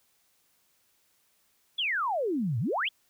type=exponential two-way sweep; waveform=sine; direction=down then up; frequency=3520 to 105.7 to 3520 Hz; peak=-26 dBFS; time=1.78-2.89 s; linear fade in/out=10 ms; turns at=2.59 s; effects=white hiss -69 dBFS RMS until 3.09 s